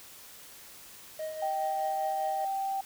triangle tone with tremolo, 626 Hz, D#5, 10 cents sharp, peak -30 dBFS, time 1.19-2.45 s, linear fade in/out 5 ms, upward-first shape triangle, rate 4.9 Hz, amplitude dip 55%
sine tone, 780 Hz, G5, 9 cents flat, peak -29 dBFS, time 1.42-2.81 s, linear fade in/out 5 ms
effects white hiss -50 dBFS RMS until 2.85 s

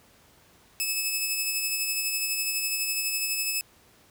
10% pulse tone with tremolo, 2600 Hz, E7, 24 cents flat, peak -16 dBFS, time 0.8-3.61 s, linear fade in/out 0 ms, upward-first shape sine, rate 12 Hz, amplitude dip 35%, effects pink hiss -58 dBFS RMS until 4.1 s + high-pass 60 Hz 12 dB/octave

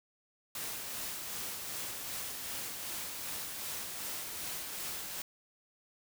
white noise with tremolo, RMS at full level -39 dBFS, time 0.55-5.22 s, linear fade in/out 2 ms, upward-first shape sine, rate 2.6 Hz, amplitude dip 30%, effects none

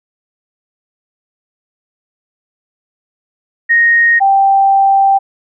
sine tone pair in turn, 1864.7 / 784 Hz, A#6 / G5, 0 / 0 cents, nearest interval octave + minor third, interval 1500 cents, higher first, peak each -6 dBFS, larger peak neither, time 3.69-4.2 / 4.2-5.19 s, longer second, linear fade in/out 20 ms, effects none

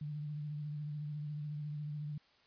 sine tone with vibrato, 148.9 Hz, D3, 24 cents sharp, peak -38 dBFS, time 0.01-2.18 s, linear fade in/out 5 ms, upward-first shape triangle, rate 14 Hz, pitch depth 42 cents each way, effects white hiss -68 dBFS RMS until 2.46 s + resampled to 11025 Hz

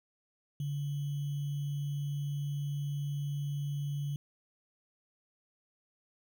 sine tone with sample-and-hold, 143.4 Hz, D3, 41 cents flat, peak -32 dBFS, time 0.6-4.16 s, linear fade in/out 2 ms, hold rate 3150 Hz, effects none

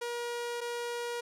sawtooth tone pair in turn, 477.1 / 477.1 Hz, A#4 / A#4, +40 / +40 cents, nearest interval unison, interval 0 cents, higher neither, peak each -30 / -30 dBFS, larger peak neither, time 0.01-0.61 / 0.61-1.21 s, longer neither, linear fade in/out 10 ms, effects low-pass 11000 Hz 12 dB/octave

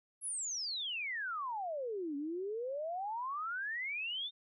sine exponential two-way sweep, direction down then up, 11200 to 277.4 to 3663 Hz, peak -36 dBFS, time 0.21-4.31 s, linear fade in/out 50 ms, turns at 2.16 s, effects none

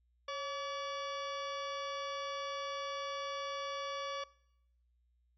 harmonic tone with a mistuned harmonic, 572 Hz, D5, 46 cents flat, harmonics 1 / 2 / 3 / 4 / 5 / 6 / 8 / 9 / 10, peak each -42 / -41 / -50 / -49 / -52 / -48 / -54 / -62 / -57 dBFS, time 0.28-4.24 s, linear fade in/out 5 ms, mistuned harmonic 1, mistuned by -64 cents, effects noise-tail reverb RT60 0.8 s tail -22 dB re dry + added 60 Hz sine -70 dBFS peak until 5.37 s

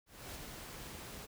pink noise with ADSR envelope, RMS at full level -45 dBFS, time 0.06-1.27 s, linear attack 290 ms, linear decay 16 ms, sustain -3 dB, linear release 28 ms, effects none

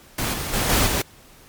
pink noise with level steps, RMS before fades -24 / -28 / -22 / -18 / -22 dBFS, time 0.18-1.02 s, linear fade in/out 5 ms, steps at 0.33 / 0.53 / 0.69 / 0.86 s, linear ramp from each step 10 ms, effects pink hiss -49 dBFS RMS until 1.48 s + MP3 96 kbps

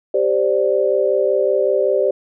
sine chord, G suspended fourth, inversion none, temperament just, 392 / 522.7 / 588 Hz, G4 / C5 / D5, 0 / -2 / +2 cents, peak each -18 dBFS, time 0.14-2.11 s, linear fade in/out 5 ms, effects none

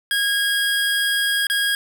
25% pulse tone with dropouts, 1638 Hz, G#6, 24 cents flat, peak -14 dBFS, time 0.11-1.75 s, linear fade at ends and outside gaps 1 ms, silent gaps 1.469-1.499 s, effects none

